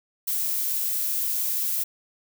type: noise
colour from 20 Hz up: violet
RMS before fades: -26 dBFS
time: 0.27-1.84 s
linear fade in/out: 10 ms
effects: none